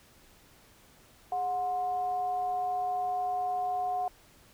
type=tone with frequency modulation; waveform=sine; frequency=729 Hz; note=F#5; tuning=26 cents flat; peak=-28 dBFS; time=1.32-4.08 s; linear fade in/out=2 ms; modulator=318 Hz; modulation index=0.3; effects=pink hiss -59 dBFS RMS until 4.53 s